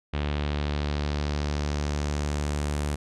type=tone with low-pass filter sweep; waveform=sawtooth; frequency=73.42 Hz; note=D2; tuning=in tune; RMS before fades=-28 dBFS; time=0.13-2.96 s; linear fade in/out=10 ms; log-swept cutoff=3200 to 9400 Hz; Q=1.8; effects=none